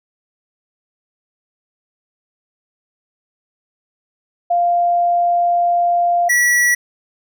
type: tone pair in turn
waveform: sine / square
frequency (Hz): 697 / 1940.3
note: F5 / B6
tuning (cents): -4 / -31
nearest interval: octave + tritone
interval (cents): 1773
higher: second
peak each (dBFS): -12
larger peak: neither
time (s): 4.5-6.29 / 6.29-6.75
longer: first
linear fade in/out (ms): 10
effects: none